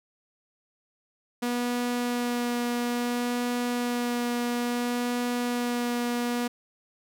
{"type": "tone with vibrato", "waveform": "sawtooth", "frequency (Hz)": 242.1, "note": "B3", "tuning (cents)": -34, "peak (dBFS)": -22, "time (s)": [1.42, 6.48], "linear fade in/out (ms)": 10, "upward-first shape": "sine", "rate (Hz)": 0.59, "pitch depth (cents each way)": 10, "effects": []}